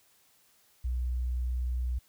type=tone; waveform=sine; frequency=61.7 Hz; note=B1; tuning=1 cent flat; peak=-28 dBFS; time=0.84-1.99 s; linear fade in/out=10 ms; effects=white hiss -65 dBFS RMS until 2.08 s